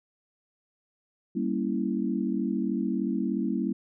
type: chord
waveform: sine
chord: G diminished seventh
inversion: none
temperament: equal with one note detuned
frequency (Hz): 196 / 233.1 / 276.2 / 329.6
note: G3 / Bb3 / Db4 / Fb4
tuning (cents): 0 / 0 / -6 / 0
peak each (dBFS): -30 / -30 / -32 / -32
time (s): 1.35-3.73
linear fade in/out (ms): 10
effects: none